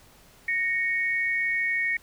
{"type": "tone pair together", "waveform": "sine", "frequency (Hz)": [1864.3, 2217], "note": ["A#6", "C#7"], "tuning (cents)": [0, 0], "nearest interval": "minor third", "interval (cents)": 300, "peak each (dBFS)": -26, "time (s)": [0.48, 1.97], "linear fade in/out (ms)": 5, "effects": ["pink hiss -55 dBFS RMS until 2.02 s"]}